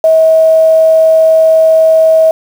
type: tone with quantisation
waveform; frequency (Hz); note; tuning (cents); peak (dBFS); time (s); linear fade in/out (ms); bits
sine; 642; E5; -46; -3; 0.04-2.31; 2; 5
effects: none